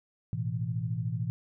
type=chord; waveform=sine; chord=A suspended second; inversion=none; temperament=equal; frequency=110 / 123.47 / 164.81 Hz; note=A2 / B2 / E3; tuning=0 / 0 / 0 cents; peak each=-33 / -33 / -35 dBFS; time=0.33-1.3 s; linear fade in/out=0 ms; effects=none